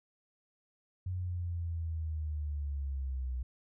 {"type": "linear sweep", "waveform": "sine", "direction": "down", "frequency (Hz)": [92.1, 61.74], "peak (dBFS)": -33, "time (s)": [1.06, 3.43], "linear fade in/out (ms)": 5, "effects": []}